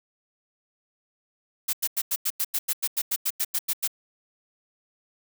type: noise bursts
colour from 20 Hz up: blue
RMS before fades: -25 dBFS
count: 16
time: 1.68-3.877 s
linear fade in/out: 10 ms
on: 52 ms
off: 91 ms
effects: none